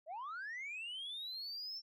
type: linear sweep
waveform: sine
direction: up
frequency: 587.3 to 5440 Hz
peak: -40 dBFS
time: 0.06-1.82 s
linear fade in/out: 50 ms
effects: tanh soft clip ceiling -40 dBFS